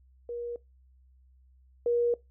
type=tone pair in turn; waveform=sine; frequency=476.6 / 476.6 Hz; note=A#4 / A#4; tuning=+38 / +38 cents; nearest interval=unison; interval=0 cents; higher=neither; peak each=-33 / -23 dBFS; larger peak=second; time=0.29-0.56 / 1.86-2.14 s; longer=second; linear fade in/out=2 ms; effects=noise-tail reverb RT60 0.2 s tail -21 dB re dry + added 64 Hz sine -57 dBFS peak until 2.3 s